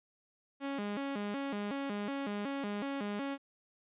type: tone with vibrato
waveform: sawtooth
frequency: 238.5 Hz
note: A#3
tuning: 40 cents sharp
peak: -31 dBFS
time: 0.6-3.38 s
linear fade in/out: 50 ms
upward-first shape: square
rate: 2.7 Hz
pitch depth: 260 cents each way
effects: resampled to 8000 Hz

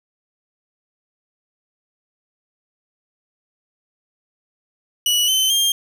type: tone with pitch steps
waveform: sawtooth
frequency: 2939 / 3067 / 3201 Hz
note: F#7 / G7 / G7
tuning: -12 / -38 / +36 cents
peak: -12 dBFS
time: 5.06-5.72 s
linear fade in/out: 2 ms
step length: 220 ms
effects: none

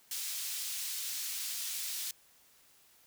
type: high-pass noise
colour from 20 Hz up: pink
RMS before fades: -38 dBFS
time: 0.11-2.11 s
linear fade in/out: 2 ms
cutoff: 4100 Hz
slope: 12 dB/octave
effects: white hiss -64 dBFS RMS until 3.06 s

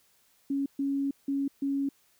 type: tone bursts at uneven times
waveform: sine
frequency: 277.2 Hz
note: C#4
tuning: in tune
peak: -26 dBFS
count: 4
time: 0.5-0.66 / 0.79-1.11 / 1.28-1.48 / 1.62-1.89 s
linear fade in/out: 5 ms
effects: white hiss -66 dBFS RMS until 2.19 s

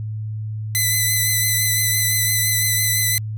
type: tone with vibrato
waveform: 5% pulse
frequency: 2010 Hz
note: B6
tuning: 30 cents sharp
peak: -7 dBFS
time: 0.75-3.18 s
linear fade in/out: 0 ms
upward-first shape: triangle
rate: 5.9 Hz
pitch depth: 23 cents each way
effects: added 108 Hz sine -24 dBFS peak until 3.37 s

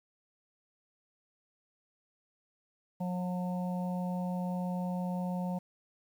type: harmonic tone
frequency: 180.3 Hz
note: F#3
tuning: 45 cents flat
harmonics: 1 / 3 / 4 / 5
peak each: -32 / -42 / -44 / -44 dBFS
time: 3-5.59 s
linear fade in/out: 10 ms
effects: 10-bit

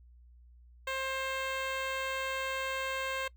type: tone with notch filter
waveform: 10% pulse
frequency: 530 Hz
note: C5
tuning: 22 cents sharp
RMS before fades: -35 dBFS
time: 0.87-3.28 s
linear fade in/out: 5 ms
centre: 11000 Hz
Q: 0.56
effects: noise-tail reverb RT60 0.1 s tail -23 dB re dry + added 60 Hz sine -54 dBFS peak until 3.36 s

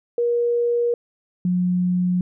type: tone pair in turn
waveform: sine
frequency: 475.9 / 179.92 Hz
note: A#4 / F#3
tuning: +36 / -48 cents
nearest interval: octave + perfect fourth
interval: 1684 cents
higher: first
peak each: -17 dBFS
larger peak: neither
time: 0.18-0.94 / 1.45-2.21 s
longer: neither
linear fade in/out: 2 ms
effects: none

